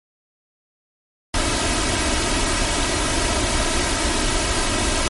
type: noise with comb filter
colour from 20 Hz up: pink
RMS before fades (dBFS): -20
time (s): 1.34-5.08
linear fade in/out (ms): 2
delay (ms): 3.1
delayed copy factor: +0.65
effects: MP3 48 kbps